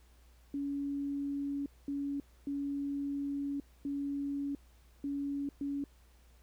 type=tone bursts at uneven times; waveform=sine; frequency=281.9 Hz; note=C#4; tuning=29 cents sharp; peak=-33 dBFS; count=6; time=0.54-1.66 / 1.88-2.2 / 2.47-3.6 / 3.85-4.55 / 5.04-5.49 / 5.61-5.84 s; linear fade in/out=2 ms; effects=added 60 Hz sine -59 dBFS peak until 6.42 s + pink hiss -68 dBFS RMS until 6.42 s

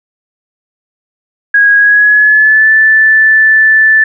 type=tone with pitch glide; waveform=sine; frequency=1648 to 1756.1 Hz; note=G#6 to A6; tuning=-14 to -4 cents; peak=-3 dBFS; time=1.54-4.04 s; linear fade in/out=5 ms; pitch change=+110 cents; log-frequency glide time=1.76-2.7 s; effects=none

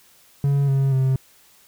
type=tone with pitch steps; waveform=triangle; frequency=140.5 / 136.26 / 132.16 Hz; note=C#3 / C#3 / C3; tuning=+24 / -29 / +18 cents; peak=-14 dBFS; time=0.44-1.16 s; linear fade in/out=2 ms; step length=240 ms; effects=white hiss -54 dBFS RMS until 1.67 s

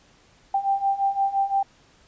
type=beating tone pair; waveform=sine; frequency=784 / 789.8 Hz; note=G5 / G5; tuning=0 / +13 cents; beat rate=5.8 Hz; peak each=-25 / -22 dBFS; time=0.54-1.63 s; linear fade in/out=5 ms; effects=pink hiss -57 dBFS RMS until 2.07 s + resampled to 16000 Hz

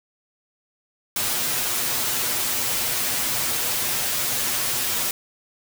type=noise with comb filter; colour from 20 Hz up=white; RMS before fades=-24 dBFS; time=1.16-5.11 s; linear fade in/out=2 ms; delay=8.2 ms; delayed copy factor=+1; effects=none

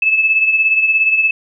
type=beating tone pair; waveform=sine; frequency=2610 / 2627 Hz; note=E7 / E7; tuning=-18 / -7 cents; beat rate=17 Hz; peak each=-11 / -19 dBFS; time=0.02-1.31 s; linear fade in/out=5 ms; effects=none

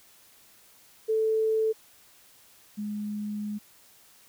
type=tone pair in turn; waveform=sine; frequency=440 / 208.9 Hz; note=A4 / G#3; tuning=0 / +10 cents; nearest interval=octave + minor second; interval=1290 cents; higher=first; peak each=-22 / -30 dBFS; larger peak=first; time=1.08-1.73 / 2.77-3.59 s; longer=second; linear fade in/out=20 ms; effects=white hiss -57 dBFS RMS until 4.28 s

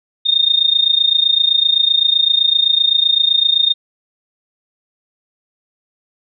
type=tone with amplitude modulation; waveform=sine; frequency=3669 Hz; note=A#7; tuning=28 cents flat; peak=-7 dBFS; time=0.25-3.74 s; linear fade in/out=20 ms; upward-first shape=sine; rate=27.8 Hz; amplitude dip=85%; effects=none

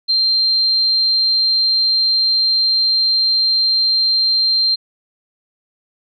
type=tone; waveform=sine; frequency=4162 Hz; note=C8; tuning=10 cents flat; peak=-12 dBFS; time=0.08-4.76 s; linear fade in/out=20 ms; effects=none

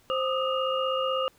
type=tone cluster; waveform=sine; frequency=525 / 1216 / 1272 / 2834 Hz; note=C5 / D#6 / D#6 / F7; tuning=+6 / -40 / +38 / +25 cents; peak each=-27 / -31 / -33 / -33 dBFS; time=0.1-1.28 s; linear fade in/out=0 ms; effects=pink hiss -61 dBFS RMS until 1.38 s

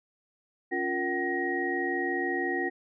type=tone cluster; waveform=sine; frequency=278.1 / 352.1 / 466 / 760 / 1884 Hz; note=C#4 / F4 / A#4 / F#5 / A#6; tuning=+6 / +14 / -1 / +46 / +18 cents; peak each=-35 / -31 / -39 / -35 / -31 dBFS; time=0.71-2.7 s; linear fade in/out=20 ms; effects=none

